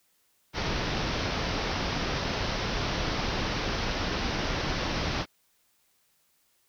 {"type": "low-pass noise", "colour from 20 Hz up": "pink", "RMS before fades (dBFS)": -30, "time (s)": [0.53, 5.26], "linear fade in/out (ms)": 50, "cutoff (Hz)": 5800, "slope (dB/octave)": 96, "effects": ["white hiss -69 dBFS RMS until 6.68 s"]}